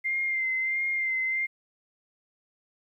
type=tone with vibrato; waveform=sine; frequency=2094 Hz; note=C7; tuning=1 cent sharp; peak=-25 dBFS; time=0.04-1.47 s; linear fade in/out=20 ms; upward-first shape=sine; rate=1.5 Hz; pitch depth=30 cents each way; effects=11-bit